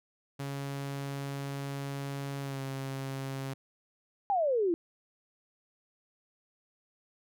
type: tone with pitch glide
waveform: sawtooth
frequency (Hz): 139.2 to 135.32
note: C#3 to C#3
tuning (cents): +8 to -41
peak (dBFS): -31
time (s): 0.39-3.54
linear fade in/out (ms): 10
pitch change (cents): -49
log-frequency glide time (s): 2.41-2.61
type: exponential sweep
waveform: sine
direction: down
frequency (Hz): 830.6 to 324.7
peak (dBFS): -25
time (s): 4.3-4.74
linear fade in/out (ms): 0
effects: none